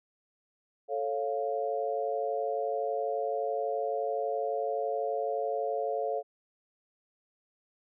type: chord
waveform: sine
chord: A augmented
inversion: none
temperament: equal with one note detuned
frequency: 440 / 551.8 / 698.5 Hz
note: A4 / C#5 / E#5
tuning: 0 / -8 / 0 cents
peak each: -33 dBFS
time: 0.88-6.23 s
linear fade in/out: 50 ms
effects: none